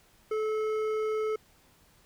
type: tone with hard clipping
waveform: sine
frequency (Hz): 433.3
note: A4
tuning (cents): -27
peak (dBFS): -29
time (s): 0.31-1.36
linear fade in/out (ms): 5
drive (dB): 9
effects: pink hiss -62 dBFS RMS until 2.05 s